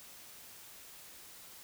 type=silence; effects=white hiss -53 dBFS RMS until 1.63 s